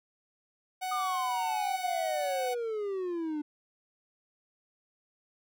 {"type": "tone", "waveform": "45% pulse", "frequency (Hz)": 744, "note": "F#5", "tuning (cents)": 9, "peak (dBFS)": -32, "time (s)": [0.81, 2.55], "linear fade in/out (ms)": 20}
{"type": "exponential sweep", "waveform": "triangle", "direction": "down", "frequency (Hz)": [1240, 293.7], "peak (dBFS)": -29, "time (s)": [0.91, 3.42], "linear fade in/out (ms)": 10}
{"effects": []}